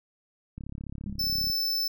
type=click train; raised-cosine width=5 ms; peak=-26 dBFS; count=33; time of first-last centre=0.58-1.5 s; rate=34.8 Hz
type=tone with exponential decay; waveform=sine; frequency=200 Hz; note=G3; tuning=35 cents sharp; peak=-29 dBFS; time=1.06-1.29 s; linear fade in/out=2 ms; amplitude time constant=50 ms
type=tone; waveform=square; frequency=5280 Hz; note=E8; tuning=2 cents sharp; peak=-26 dBFS; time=1.19-1.88 s; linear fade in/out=5 ms
effects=none